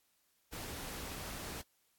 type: noise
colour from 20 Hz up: pink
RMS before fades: -44 dBFS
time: 0.52-1.62 s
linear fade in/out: 10 ms
effects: white hiss -75 dBFS RMS until 1.98 s + AAC 64 kbps

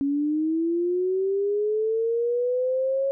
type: linear sweep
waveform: sine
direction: up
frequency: 275.9 to 550 Hz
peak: -21 dBFS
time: 0.01-3.11 s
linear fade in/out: 0 ms
effects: none

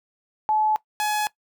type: tone pair in turn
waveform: sine / sawtooth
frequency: 860 / 844.7 Hz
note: A5 / G#5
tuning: -40 / +29 cents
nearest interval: unison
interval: 31 cents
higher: first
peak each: -18 dBFS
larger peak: neither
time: 0.49-0.76 / 1-1.27 s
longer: neither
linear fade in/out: 0 ms
effects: noise-tail reverb RT60 0.1 s tail -19 dB re dry

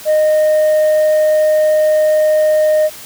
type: tone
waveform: sine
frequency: 616 Hz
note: D#5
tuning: 17 cents flat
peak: -6 dBFS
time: 0.05-2.9 s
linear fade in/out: 50 ms
effects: tanh soft clip ceiling -8 dBFS + white hiss -33 dBFS RMS until 3.05 s

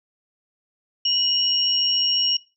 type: tone pair together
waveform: sine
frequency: 2926 / 5552 Hz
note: F#7 / F8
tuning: -20 / -11 cents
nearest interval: major seventh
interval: 1109 cents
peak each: -21 dBFS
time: 1.05-2.37 s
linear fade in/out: 5 ms
effects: noise-tail reverb RT60 0.3 s tail -21 dB re dry

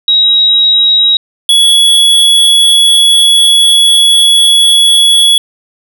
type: tone pair in turn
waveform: sine / square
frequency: 3826 / 3374 Hz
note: A#7 / G#7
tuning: +44 / +27 cents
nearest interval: major second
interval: 217 cents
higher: first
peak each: -4 dBFS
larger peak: neither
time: 0.08-1.17 / 1.49-5.38 s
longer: second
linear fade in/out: 2 ms
effects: none

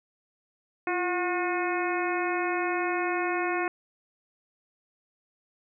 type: harmonic tone with a mistuned harmonic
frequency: 361.1 Hz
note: F#4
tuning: 42 cents flat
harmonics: 1 / 2 / 3 / 4 / 5 / 6 / 7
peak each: -29 / -32 / -34 / -35 / -36 / -37 / -37 dBFS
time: 0.87-3.68 s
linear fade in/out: 2 ms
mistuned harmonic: 1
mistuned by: -74 cents
effects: none

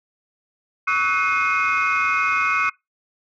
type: tone cluster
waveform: sine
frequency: 1122 / 1288 / 1487 / 2154 / 2497 Hz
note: C#6 / E6 / F#6 / C7 / D#7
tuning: +21 / -41 / +8 / +50 / +6 cents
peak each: -23 dBFS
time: 0.87-2.7 s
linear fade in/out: 10 ms
effects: noise-tail reverb RT60 0.2 s tail -23 dB re dry + tanh soft clip ceiling -11 dBFS

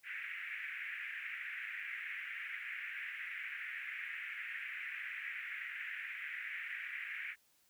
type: band-pass noise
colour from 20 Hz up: pink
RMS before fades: -44 dBFS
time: 0.03-7.36 s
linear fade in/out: 50 ms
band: 1700 to 2400 Hz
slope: 48 dB/octave
effects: white hiss -72 dBFS RMS until 7.69 s

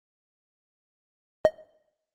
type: tone with exponential decay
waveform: triangle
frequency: 622.3 Hz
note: D#5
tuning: in tune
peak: -6 dBFS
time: 1.45-1.52 s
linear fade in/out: 0 ms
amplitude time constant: 15 ms
effects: noise-tail reverb RT60 0.8 s tail -23 dB re dry + Opus 24 kbps

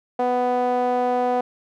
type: tone with band-pass filter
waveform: sawtooth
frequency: 248.1 Hz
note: B3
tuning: 8 cents sharp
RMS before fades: -21 dBFS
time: 0.19-1.41 s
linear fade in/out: 5 ms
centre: 650 Hz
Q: 4.5
effects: none

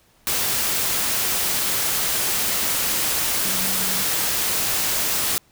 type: tone in noise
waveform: sine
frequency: 188.8 Hz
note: F#3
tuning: 35 cents sharp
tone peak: -33 dBFS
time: 3.45-4.03 s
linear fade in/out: 0 ms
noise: white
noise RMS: -22 dBFS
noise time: 0.27-5.38 s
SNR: -14 dB
effects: pink hiss -58 dBFS RMS until 5.51 s

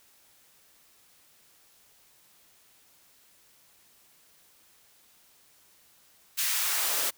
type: noise with high-pass filter sweep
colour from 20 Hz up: white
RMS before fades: -28 dBFS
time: 6.37-7.11 s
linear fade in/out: 20 ms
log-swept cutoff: 2100 to 350 Hz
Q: 1
effects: white hiss -61 dBFS RMS until 7.17 s

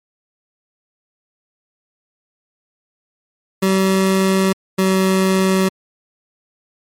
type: tone pair in turn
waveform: 25% pulse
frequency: 191.1 / 189.56 Hz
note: G3 / F#3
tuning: -44 / +42 cents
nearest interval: unison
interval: 14 cents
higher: first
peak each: -9 dBFS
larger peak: neither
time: 3.62-4.53 / 4.78-5.69 s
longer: neither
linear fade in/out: 10 ms
effects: MP3 64 kbps

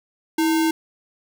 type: tone with sample-and-hold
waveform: sine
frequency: 323.1 Hz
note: E4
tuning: 35 cents flat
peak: -16 dBFS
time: 0.38-0.71 s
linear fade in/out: 5 ms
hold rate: 1225 Hz
effects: none

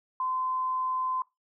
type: tone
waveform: sine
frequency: 1029 Hz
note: C6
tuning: 29 cents flat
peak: -27 dBFS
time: 0.2-1.22 s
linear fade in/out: 2 ms
effects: noise-tail reverb RT60 0.2 s tail -21 dB re dry

